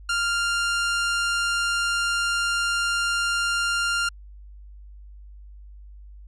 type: tone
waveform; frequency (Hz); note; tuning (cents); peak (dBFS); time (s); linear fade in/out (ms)
sawtooth; 1396; F6; -1; -18; 0.09-4.09; 5
effects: added 50 Hz sine -41 dBFS peak until 6.27 s + resampled to 22050 Hz